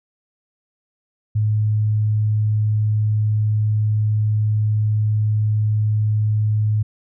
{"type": "tone", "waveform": "sine", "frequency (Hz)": 106.9, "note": "A2", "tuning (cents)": -49, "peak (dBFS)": -15, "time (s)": [1.35, 6.83], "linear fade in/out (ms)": 10, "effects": []}